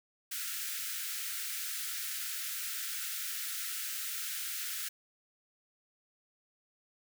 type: high-pass noise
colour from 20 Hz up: white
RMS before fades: -38 dBFS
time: 0.31-4.89 s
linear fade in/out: 10 ms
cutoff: 1300 Hz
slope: 96 dB/octave
effects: none